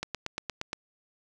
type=click train; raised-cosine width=0.2 ms; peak=-15 dBFS; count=7; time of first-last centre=0.03-0.731 s; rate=8.56 Hz; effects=none